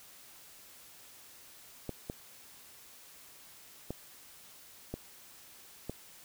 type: clicks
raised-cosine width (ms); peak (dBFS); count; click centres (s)
2; -23; 5; 1.893 / 2.099 / 3.906 / 4.94 / 5.896
effects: white hiss -55 dBFS RMS until 6.24 s